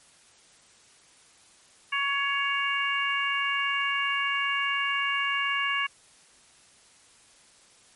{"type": "harmonic tone", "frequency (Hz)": 559, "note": "C#5", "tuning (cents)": 14, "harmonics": [2, 3, 4, 5], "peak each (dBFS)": [-30, -30, -30, -30], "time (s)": [1.92, 5.87], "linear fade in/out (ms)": 10, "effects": ["white hiss -57 dBFS RMS until 7.95 s", "MP3 48 kbps"]}